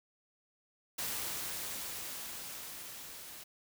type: noise with level ramp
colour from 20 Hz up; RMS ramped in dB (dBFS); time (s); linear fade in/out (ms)
white; -37 to -49; 0.98-3.44; 10
effects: none